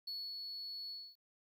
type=tone with ADSR envelope; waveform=sine; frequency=4400 Hz; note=C#8; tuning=14 cents flat; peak=-37 dBFS; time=0.07-1.16 s; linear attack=8 ms; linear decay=250 ms; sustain=-4 dB; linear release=260 ms; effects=tanh soft clip ceiling -39 dBFS + 12-bit

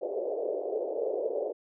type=band-pass noise; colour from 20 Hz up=pink; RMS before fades=-32 dBFS; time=0.01-1.53 s; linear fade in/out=20 ms; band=400 to 610 Hz; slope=48 dB/octave; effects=none

